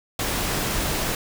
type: noise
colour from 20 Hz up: pink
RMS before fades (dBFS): -25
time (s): 0.19-1.15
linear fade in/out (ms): 2
effects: none